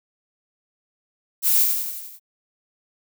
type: noise with echo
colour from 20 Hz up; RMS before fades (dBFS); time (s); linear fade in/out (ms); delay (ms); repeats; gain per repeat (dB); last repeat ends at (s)
violet; -18; 1.42-1.67; 50; 88; 6; -4; 2.198
effects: none